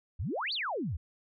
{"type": "exponential two-way sweep", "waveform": "sine", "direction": "up then down", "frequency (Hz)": [65.5, 4800, 65.5], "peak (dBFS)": -31, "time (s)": [0.19, 0.97], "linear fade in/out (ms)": 10, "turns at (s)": 0.53, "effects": []}